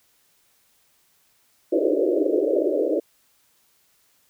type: band-pass noise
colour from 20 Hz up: pink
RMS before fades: -21 dBFS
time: 1.72-3 s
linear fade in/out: 10 ms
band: 300 to 600 Hz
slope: 96 dB/octave
effects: white hiss -63 dBFS RMS until 4.29 s